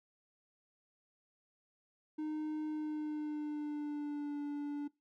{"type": "tone with pitch glide", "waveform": "triangle", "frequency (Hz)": [307.3, 290.1], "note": ["D#4", "D4"], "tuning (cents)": [-21, -21], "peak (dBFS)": -34, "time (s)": [2.18, 4.88], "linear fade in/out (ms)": 10, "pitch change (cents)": -100, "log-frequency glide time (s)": [2.67, 4.39], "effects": ["noise-tail reverb RT60 0.2 s tail -20 dB re dry"]}